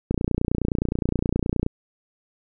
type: click train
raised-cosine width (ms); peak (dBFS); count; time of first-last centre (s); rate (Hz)
3; -9; 47; 0.11-1.664; 29.6
effects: none